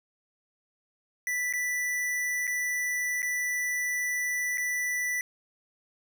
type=tone with dropouts; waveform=square; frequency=1975.5 Hz; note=B6; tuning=in tune; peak=-28 dBFS; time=1.27-5.21 s; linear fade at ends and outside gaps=1 ms; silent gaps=1.527-1.536 / 2.47-2.476 / 3.22-3.228 / 4.574-4.58 s; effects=none